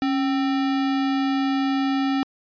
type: tone with sample-and-hold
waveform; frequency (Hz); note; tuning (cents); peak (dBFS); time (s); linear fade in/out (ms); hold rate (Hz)
sine; 273.9; C#4; -21; -19; 0.02-2.23; 0; 1050
effects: resampled to 11025 Hz